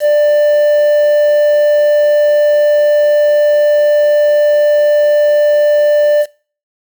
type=tone with quantisation; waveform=triangle; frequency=592 Hz; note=D5; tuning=14 cents sharp; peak=-5 dBFS; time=0-6.26 s; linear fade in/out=50 ms; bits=5; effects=noise-tail reverb RT60 0.4 s tail -21 dB re dry